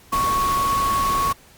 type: tone in noise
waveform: sine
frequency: 1108.7 Hz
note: C#6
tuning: in tune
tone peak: -18 dBFS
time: 0.12-1.33 s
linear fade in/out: 10 ms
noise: pink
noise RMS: -28 dBFS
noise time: 0.12-1.33 s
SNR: +7 dB
effects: pink hiss -50 dBFS RMS until 1.57 s + Opus 48 kbps